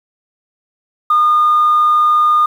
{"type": "tone", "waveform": "sine", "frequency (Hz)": 1219, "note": "D#6", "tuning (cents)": -36, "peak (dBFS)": -7, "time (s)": [1.1, 2.46], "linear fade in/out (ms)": 5, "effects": ["tanh soft clip ceiling -5 dBFS", "7-bit"]}